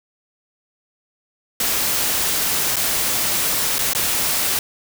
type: noise with dropouts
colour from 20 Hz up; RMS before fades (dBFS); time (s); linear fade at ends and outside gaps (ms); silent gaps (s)
white; -20; 1.6-4.59; 2; 2.759-2.766 / 3.784-3.79 / 3.934-3.949
effects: none